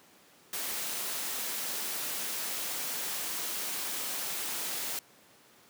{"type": "noise", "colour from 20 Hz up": "white", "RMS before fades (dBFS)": -35, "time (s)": [0.53, 4.99], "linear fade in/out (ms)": 2, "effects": ["pink hiss -59 dBFS RMS until 5.69 s", "high-pass 200 Hz 12 dB/octave"]}